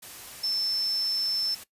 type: tone in noise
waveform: sine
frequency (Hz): 5300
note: E8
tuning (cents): +9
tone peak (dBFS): -25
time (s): 0.43-1.55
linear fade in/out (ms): 10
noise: white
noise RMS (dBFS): -43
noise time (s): 0.02-1.64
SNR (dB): +15
effects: noise-tail reverb RT60 0.1 s tail -17 dB re dry + resampled to 32000 Hz